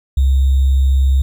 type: tone with sample-and-hold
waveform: sine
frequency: 67 Hz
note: C2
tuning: 42 cents sharp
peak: -9 dBFS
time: 0.17-1.22 s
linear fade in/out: 5 ms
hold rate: 3675 Hz
effects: none